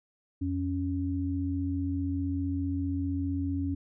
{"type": "tone pair together", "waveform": "sine", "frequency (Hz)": [87.31, 277.2], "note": ["F2", "C#4"], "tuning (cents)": [0, 0], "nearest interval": "octave + minor sixth", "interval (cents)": 2000, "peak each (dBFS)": [-31, -30], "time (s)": [0.41, 3.75], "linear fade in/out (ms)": 10, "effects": []}